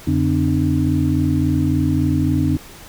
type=tone cluster; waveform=sine; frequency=87.7 / 144.1 / 260.2 / 303.8 Hz; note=F2 / D3 / C4 / D#4; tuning=+8 / -33 / -9 / -41 cents; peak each=-20 dBFS; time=0.07-2.57 s; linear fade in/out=5 ms; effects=pink hiss -40 dBFS RMS until 2.88 s